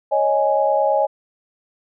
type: chord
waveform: sine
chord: C# suspended second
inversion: none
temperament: just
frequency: 554.4 / 623.7 / 831.5 Hz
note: C#5 / D#5 / G#5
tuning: 0 / +4 / +2 cents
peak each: -19 dBFS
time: 0.11-1.07 s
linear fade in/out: 20 ms
effects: none